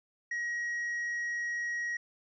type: tone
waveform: triangle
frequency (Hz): 1898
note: A#6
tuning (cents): +31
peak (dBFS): -30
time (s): 0.31-1.97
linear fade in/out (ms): 5
effects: resampled to 16000 Hz